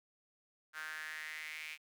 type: tone with high-pass filter sweep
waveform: sawtooth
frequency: 155.56 Hz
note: D#3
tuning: in tune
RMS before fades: -45 dBFS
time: 0.73-1.78 s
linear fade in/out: 50 ms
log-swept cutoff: 1500 to 2400 Hz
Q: 5.8
effects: 12-bit